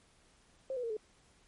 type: tone with pitch steps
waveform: sine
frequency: 530 / 494.5 / 461.4 / 430.5 Hz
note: C5 / B4 / A#4 / A4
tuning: +22 / +2 / -18 / -38 cents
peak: -34 dBFS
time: 0.7-0.968 s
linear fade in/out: 2 ms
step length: 67 ms
effects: pink hiss -66 dBFS RMS until 1.47 s + MP3 48 kbps